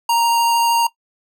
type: tone with vibrato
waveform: square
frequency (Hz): 932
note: A#5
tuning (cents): -1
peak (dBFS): -14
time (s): 0.09-0.87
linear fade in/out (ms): 5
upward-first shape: sine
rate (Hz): 13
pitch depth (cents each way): 9
effects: noise-tail reverb RT60 0.1 s tail -18 dB re dry